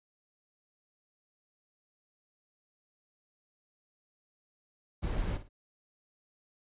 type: noise with echo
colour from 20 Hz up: brown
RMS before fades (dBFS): -32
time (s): 5.02-5.38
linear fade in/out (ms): 20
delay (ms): 55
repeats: 2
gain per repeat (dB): -12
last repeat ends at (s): 5.49
effects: resampled to 8000 Hz